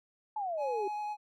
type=exponential sweep; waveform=sine; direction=down; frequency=880 to 380 Hz; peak=-32 dBFS; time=0.36-0.88 s; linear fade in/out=5 ms
type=tone with vibrato; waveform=triangle; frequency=839 Hz; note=G#5; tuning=17 cents sharp; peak=-32 dBFS; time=0.57-1.17 s; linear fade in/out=50 ms; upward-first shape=sine; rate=9.8 Hz; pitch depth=10 cents each way
effects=none